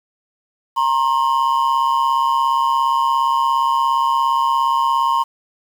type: ring-modulated tone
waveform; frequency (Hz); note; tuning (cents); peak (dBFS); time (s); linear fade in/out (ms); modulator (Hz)
triangle; 1000; B5; +21; -9; 0.76-5.24; 20; 68.6
effects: 7-bit